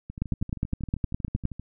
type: two click trains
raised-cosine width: 5 ms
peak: -24 / -13 dBFS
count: 20 / 13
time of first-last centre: 0.1-1.596 / 0.22-1.453 s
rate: 12.7 / 9.73 Hz
effects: none